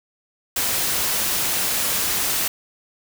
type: noise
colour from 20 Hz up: white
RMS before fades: -22 dBFS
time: 0.56-2.48 s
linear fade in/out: 5 ms
effects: none